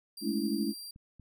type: tone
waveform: sawtooth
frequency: 4731 Hz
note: D8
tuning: 12 cents sharp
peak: -39 dBFS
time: 0.17-0.91 s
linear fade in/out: 5 ms
type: chord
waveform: sine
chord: A major seventh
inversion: third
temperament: equal with one note detuned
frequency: 207.7 / 220 / 281.9 / 329.6 Hz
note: G#3 / A3 / C#4 / E4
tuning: 0 / 0 / +29 / 0 cents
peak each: -34 dBFS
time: 0.21-0.74 s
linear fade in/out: 50 ms
type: clicks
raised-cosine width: 5 ms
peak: -40 dBFS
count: 2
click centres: 0.961 / 1.197 s
effects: none